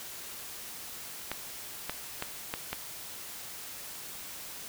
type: clicks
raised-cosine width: 0.3 ms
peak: -16 dBFS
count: 5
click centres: 1.316 / 1.896 / 2.224 / 2.539 / 2.73 s
effects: white hiss -43 dBFS RMS until 4.68 s